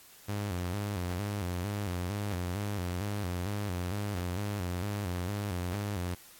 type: tone with vibrato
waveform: sawtooth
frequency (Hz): 95.6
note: G2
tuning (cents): -43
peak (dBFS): -28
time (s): 0.28-6.15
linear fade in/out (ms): 10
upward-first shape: square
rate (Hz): 2.2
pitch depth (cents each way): 120
effects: white hiss -55 dBFS RMS until 6.39 s + AAC 64 kbps